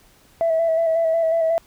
sine tone with vibrato, 656 Hz, E5, 9 cents flat, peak -15 dBFS, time 0.41-1.58 s, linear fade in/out 0 ms, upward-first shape square, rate 5.5 Hz, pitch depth 25 cents each way, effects tanh soft clip ceiling -12 dBFS + pink hiss -54 dBFS RMS until 1.66 s

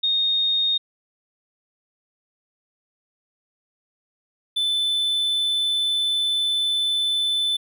sine / triangle tone pair in turn, 3700 / 3516 Hz, A#7 / A7, -14 / -2 cents, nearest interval minor second, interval 88 cents, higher first, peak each -18 dBFS, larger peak neither, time 0.03-0.78 / 4.56-7.57 s, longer second, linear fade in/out 10 ms, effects none

